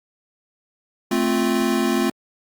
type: chord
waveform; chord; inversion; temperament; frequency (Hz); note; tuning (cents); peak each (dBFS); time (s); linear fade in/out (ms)
square; F major; first; equal; 220 / 261.6 / 349.2; A3 / C4 / F4; 0 / 0 / 0; -23; 1.11-2.1; 5
effects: Opus 48 kbps